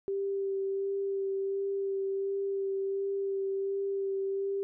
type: tone with vibrato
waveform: sine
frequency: 392 Hz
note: G4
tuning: in tune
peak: -29 dBFS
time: 0.08-4.63 s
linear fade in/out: 0 ms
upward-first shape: sine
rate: 1.4 Hz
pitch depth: 13 cents each way
effects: none